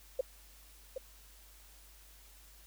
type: tone with echo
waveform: sine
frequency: 523.3 Hz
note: C5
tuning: in tune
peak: -27 dBFS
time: 0.19-0.21 s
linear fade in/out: 5 ms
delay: 770 ms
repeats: 1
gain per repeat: -8 dB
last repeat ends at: 0.98 s
effects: added 50 Hz sine -58 dBFS peak until 2.66 s + white hiss -60 dBFS RMS until 2.66 s